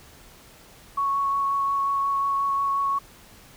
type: tone with vibrato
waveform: sine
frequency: 1108.7 Hz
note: C#6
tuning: in tune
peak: -21 dBFS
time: 0.97-2.99 s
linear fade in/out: 10 ms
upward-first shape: sine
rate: 5.6 Hz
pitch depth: 9 cents each way
effects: pink hiss -50 dBFS RMS until 3.56 s